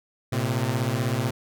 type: beating tone pair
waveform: sawtooth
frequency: 113.4 / 129.4 Hz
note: A#2 / C3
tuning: -47 / -19 cents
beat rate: 16 Hz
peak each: -22 dBFS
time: 0.32-1.31 s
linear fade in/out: 10 ms
effects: none